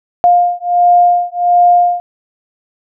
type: beating tone pair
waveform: sine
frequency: 705 / 706.4 Hz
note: F5 / F5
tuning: +16 / +20 cents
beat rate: 1.4 Hz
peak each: -10 dBFS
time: 0.24-2 s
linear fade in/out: 0 ms
effects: none